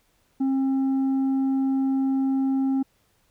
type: tone with tanh clipping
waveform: sine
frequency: 267.9 Hz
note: C4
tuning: 41 cents sharp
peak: -21 dBFS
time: 0.4-2.83 s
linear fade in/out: 10 ms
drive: 4 dB
effects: pink hiss -66 dBFS RMS until 3.3 s